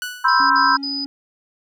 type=tone with exponential decay; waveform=sawtooth; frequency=1480 Hz; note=F#6; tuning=in tune; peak=-19 dBFS; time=0.02-0.53 s; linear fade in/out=1 ms; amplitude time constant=110 ms
type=chord; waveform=sine; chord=C major seventh; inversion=third; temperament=equal with one note detuned; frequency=982.1 / 1046.5 / 1318.5 / 1568 Hz; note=B5 / C6 / E6 / G6; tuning=-10 / 0 / 0 / 0 cents; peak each=-18 dBFS; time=0.24-0.77 s; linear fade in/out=10 ms
type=tone bursts; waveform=sine; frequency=4978 Hz; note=D#8; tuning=in tune; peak=-23 dBFS; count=3; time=0.28-1.048 s; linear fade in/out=5 ms; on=220 ms; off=54 ms
type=tone; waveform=triangle; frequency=277.2 Hz; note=C#4; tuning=in tune; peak=-26 dBFS; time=0.4-1.06 s; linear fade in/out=0 ms
effects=none